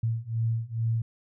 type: beating tone pair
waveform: sine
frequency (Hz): 112.8 / 115.1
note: A2 / A#2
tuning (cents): +44 / -22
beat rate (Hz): 2.3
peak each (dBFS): -29 / -28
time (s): 0.03-1.02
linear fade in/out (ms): 5
effects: none